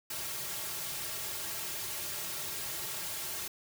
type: noise with comb filter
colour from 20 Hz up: white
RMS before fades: -38 dBFS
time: 0.1-3.48 s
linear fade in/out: 5 ms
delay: 4 ms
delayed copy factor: -0.9
effects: none